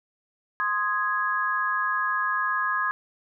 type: chord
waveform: sine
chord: Ab major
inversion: first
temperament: equal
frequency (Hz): 1046.5 / 1244.5 / 1661.2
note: C6 / Eb6 / Ab6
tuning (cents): 0 / 0 / 0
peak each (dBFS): -28 / -28 / -26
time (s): 0.6-2.91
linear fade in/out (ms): 0
effects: none